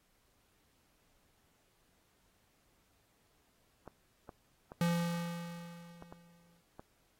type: clicks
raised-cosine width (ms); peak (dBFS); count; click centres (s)
1; -33; 6; 3.877 / 4.292 / 4.719 / 6.024 / 6.125 / 6.795
type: tone with exponential decay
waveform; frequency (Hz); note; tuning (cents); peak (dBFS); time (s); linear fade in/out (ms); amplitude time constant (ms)
square; 171; F3; -36; -28; 4.81-6.61; 2; 390
effects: pink hiss -73 dBFS RMS until 7.19 s + AAC 48 kbps